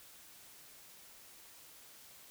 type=silence; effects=white hiss -57 dBFS RMS until 2.3 s